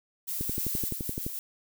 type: noise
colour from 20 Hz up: violet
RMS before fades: -33 dBFS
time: 0.27-0.9 s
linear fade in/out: 20 ms
type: click train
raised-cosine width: 3 ms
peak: -20 dBFS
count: 11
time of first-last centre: 0.41-1.265 s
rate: 11.7 Hz
type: noise with tremolo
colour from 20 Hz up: violet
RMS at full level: -35 dBFS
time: 0.59-1.39 s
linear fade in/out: 0 ms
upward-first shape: sine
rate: 6.6 Hz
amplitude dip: 35%
effects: none